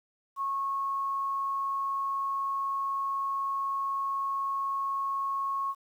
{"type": "tone", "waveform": "sine", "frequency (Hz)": 1096, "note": "C#6", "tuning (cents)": -20, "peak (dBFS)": -28, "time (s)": [0.36, 5.75], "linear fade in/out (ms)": 50, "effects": ["10-bit"]}